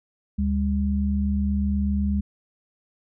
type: tone pair together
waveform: sine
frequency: 73.6 / 201.7 Hz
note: D2 / G3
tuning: +4 / +50 cents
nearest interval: octave + perfect fourth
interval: 1746 cents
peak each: -23 dBFS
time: 0.38-2.21 s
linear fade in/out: 10 ms
effects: none